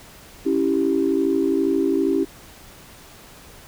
sine chord, C# diminished, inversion none, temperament equal, 277.2 / 329.6 / 392 Hz, C#4 / E4 / G4, 0 / 0 / 0 cents, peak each -21 dBFS, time 0.45-2.25 s, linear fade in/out 20 ms, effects tanh soft clip ceiling -8 dBFS + pink hiss -45 dBFS RMS until 3.67 s

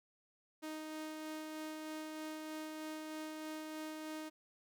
sawtooth tone with tremolo, 311.1 Hz, D#4, in tune, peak -38 dBFS, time 0.62-4.3 s, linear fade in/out 20 ms, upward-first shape sine, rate 3.2 Hz, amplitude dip 25%, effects none

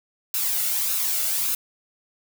blue noise with flanger, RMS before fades -24 dBFS, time 0.34-1.55 s, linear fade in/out 2 ms, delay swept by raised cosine 0.76 to 1.46 ms, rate 1.7 Hz, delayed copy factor +0.5, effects none

